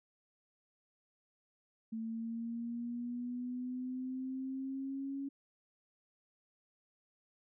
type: linear sweep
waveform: sine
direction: up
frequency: 222.8 to 277.2 Hz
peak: -37 dBFS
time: 1.92-5.29 s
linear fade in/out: 10 ms
effects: none